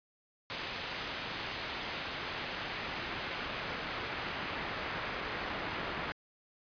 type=noise with band-pass filter sweep; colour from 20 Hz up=brown; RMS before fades=-39 dBFS; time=0.5-6.12 s; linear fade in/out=0 ms; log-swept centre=3300 to 1900 Hz; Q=0.83; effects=resampled to 11025 Hz